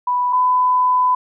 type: tone pair in turn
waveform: sine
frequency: 987.8 / 1002.7 Hz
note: B5 / B5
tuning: 0 / +26 cents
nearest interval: unison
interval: 26 cents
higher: second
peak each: -15 / -12 dBFS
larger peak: second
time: 0.07-0.33 / 0.33-1.15 s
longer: second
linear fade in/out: 5 ms
effects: none